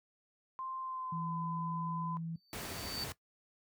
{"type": "tone with pitch glide", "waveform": "sine", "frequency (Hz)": [1046.5, 1011.4], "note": ["C6", "B5"], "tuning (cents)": [0, 41], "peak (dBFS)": -39, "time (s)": [0.59, 2.17], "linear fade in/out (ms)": 0, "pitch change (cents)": -59, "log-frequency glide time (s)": [0.8, 1.35]}
{"type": "tone", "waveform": "sine", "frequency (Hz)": 164.81, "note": "E3", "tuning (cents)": 0, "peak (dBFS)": -37, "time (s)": [1.12, 2.36], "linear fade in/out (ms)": 5}
{"type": "tone with exponential growth", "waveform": "triangle", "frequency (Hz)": 4567, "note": "D8", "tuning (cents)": -49, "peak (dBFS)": -35, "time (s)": [2.35, 3.04], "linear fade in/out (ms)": 2, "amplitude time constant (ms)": 150}
{"type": "noise", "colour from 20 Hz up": "pink", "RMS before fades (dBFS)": -42, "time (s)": [2.53, 3.12], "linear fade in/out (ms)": 0}
{"effects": ["noise-tail reverb RT60 0.1 s tail -17 dB re dry", "high-pass 60 Hz 12 dB/octave"]}